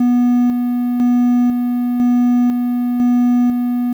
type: tone with tremolo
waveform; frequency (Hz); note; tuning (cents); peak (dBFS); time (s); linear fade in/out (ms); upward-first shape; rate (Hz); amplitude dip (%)
triangle; 244.3; B3; -19; -8; 0-3.93; 5; square; 1; 40
effects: 7-bit